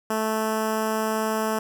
10% pulse tone with notch filter, 218.9 Hz, A3, 9 cents flat, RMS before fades -25 dBFS, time 0.1-1.59 s, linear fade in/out 5 ms, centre 3700 Hz, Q 1.2, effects none

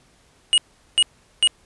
square tone bursts, 2887 Hz, F#7, 43 cents flat, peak -13 dBFS, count 3, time 0.53-1.474 s, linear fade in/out 0 ms, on 48 ms, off 400 ms, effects pink hiss -57 dBFS RMS until 1.65 s + resampled to 24000 Hz

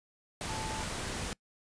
sine tone in noise, 875 Hz, A5, 10 cents flat, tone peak -40 dBFS, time 0.49-0.83 s, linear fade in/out 0 ms, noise pink, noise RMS -37 dBFS, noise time 0.41-1.33 s, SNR -6 dB, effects noise-tail reverb RT60 0.1 s tail -25 dB re dry + resampled to 22050 Hz

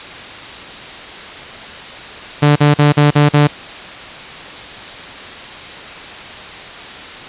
sawtooth tone bursts, 146.83 Hz, D3, in tune, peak -3 dBFS, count 6, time 2.42-3.475 s, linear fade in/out 10 ms, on 140 ms, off 43 ms, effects white hiss -30 dBFS RMS until 7.28 s + resampled to 8000 Hz

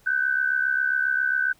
sine tone pair together, 1503 / 1570.4 Hz, F#6 / G6, +27 / +3 cents, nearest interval minor second, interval 76 cents, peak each -22 / -25 dBFS, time 0.06-1.53 s, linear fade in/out 10 ms, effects pink hiss -59 dBFS RMS until 1.59 s

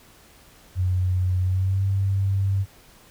sine tone with pitch glide, 91.6 to 97.61 Hz, F#2 to G2, -17 to -7 cents, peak -19 dBFS, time 0.75-2.66 s, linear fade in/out 50 ms, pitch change +110 cents, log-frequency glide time 1.42-1.85 s, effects pink hiss -52 dBFS RMS until 3.1 s

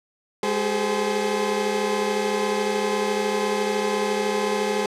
30% pulse tone cluster, 206.4 / 390.8 / 424.7 / 517 Hz, G#3 / G4 / G#4 / C5, -10 / -5 / +39 / -21 cents, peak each -26 / -26 / -22 / -26 dBFS, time 0.43-4.86 s, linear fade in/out 2 ms, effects low-pass 9000 Hz 12 dB/octave

